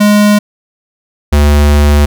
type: tone pair in turn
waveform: square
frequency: 207.7 / 73.2 Hz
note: G#3 / D2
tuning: 0 / -5 cents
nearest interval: octave + tritone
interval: 1805 cents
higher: first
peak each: -5 dBFS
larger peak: neither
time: 0-0.39 / 1.32-2.06 s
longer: second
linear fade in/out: 10 ms
effects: none